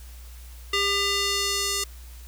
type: tone with band-pass filter sweep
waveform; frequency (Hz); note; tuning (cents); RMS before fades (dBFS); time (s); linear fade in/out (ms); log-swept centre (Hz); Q
square; 400; G4; +35; -25; 0.73-1.84; 5; 3100 to 6700; 1.1
effects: added 60 Hz sine -40 dBFS peak until 2.27 s + white hiss -51 dBFS RMS until 2.27 s